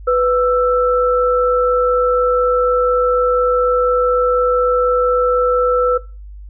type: tone pair together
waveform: sine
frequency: 497.1 / 1327 Hz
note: B4 / E6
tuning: +11 / +11 cents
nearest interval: octave + perfect fourth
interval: 1700 cents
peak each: -12 / -16 dBFS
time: 0.07-5.98 s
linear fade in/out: 10 ms
effects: noise-tail reverb RT60 0.3 s tail -19 dB re dry + added 50 Hz sine -31 dBFS peak until 6.49 s